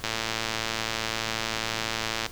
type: click train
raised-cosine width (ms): 0.2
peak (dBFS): -10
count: 250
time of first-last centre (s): 0.04-2.263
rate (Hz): 112
effects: pink hiss -44 dBFS RMS until 2.31 s